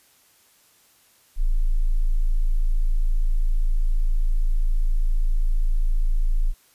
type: tone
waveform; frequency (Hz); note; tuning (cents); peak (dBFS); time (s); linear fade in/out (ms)
sine; 27.5; A0; 0; -16; 1.36-6.54; 50
effects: white hiss -58 dBFS RMS until 6.74 s + resampled to 32000 Hz